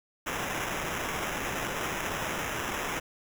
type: noise with sample-and-hold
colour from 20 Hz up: white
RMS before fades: -33 dBFS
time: 0.26-3 s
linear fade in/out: 10 ms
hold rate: 4410 Hz
effects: none